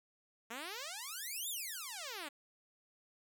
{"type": "exponential two-way sweep", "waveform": "5% pulse", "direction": "up then down", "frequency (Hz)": [218.6, 3729, 272.8], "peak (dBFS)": -31, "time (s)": [0.5, 2.29], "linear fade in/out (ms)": 10, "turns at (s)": 1.49, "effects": []}